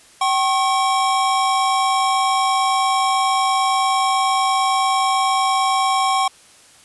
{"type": "tone pair together", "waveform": "square", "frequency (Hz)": [768, 1085], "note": ["G5", "C#6"], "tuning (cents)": [-36, -37], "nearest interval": "tritone", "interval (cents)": 599, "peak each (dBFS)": -19, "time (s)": [0.21, 6.28], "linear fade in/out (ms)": 5, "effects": ["white hiss -48 dBFS RMS until 6.84 s", "resampled to 24000 Hz"]}